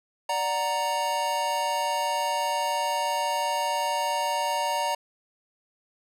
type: chord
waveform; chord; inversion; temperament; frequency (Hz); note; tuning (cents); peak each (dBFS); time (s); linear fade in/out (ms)
square; D augmented; none; equal; 587.3 / 740 / 932.3; D5 / F#5 / A#5; 0 / 0 / 0; -32 / -33 / -27; 0.29-4.95; 5
effects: low-pass 12000 Hz 12 dB/octave